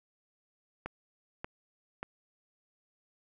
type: click train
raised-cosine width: 0.5 ms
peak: -22 dBFS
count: 3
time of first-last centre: 0.86-2.03 s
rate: 1.71 Hz
effects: none